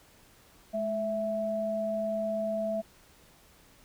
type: tone pair together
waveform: sine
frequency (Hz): 212.3 / 659.3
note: G#3 / E5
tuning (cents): +38 / 0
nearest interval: octave + minor sixth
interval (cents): 1962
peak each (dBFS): -35 / -29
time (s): 0.73-2.82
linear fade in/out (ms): 20
effects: pink hiss -59 dBFS RMS until 3.84 s